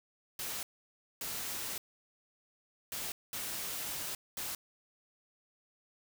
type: noise bursts at uneven times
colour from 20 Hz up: white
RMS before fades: -39 dBFS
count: 5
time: 0.39-0.63 / 1.21-1.78 / 2.92-3.12 / 3.33-4.15 / 4.37-4.55 s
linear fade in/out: 2 ms
effects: none